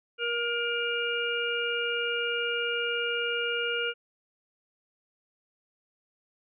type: harmonic tone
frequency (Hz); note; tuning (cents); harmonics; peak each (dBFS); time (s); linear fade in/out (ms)
472.8; A#4; +24; 1 / 3 / 5 / 6; -32 / -31 / -36 / -32; 0.18-3.94; 50
effects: none